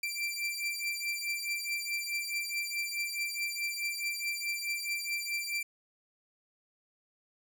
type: beating tone pair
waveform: sawtooth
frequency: 2349 / 2353.7 Hz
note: D7 / D7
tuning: 0 / +3 cents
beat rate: 4.7 Hz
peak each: -33 / -32 dBFS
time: 0.03-5.63 s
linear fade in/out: 5 ms
effects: none